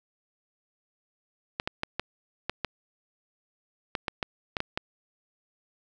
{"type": "clicks", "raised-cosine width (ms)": 0.3, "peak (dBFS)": -12, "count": 12, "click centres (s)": [1.599, 1.675, 1.834, 1.996, 2.496, 2.647, 3.952, 4.082, 4.228, 4.568, 4.604, 4.775], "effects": []}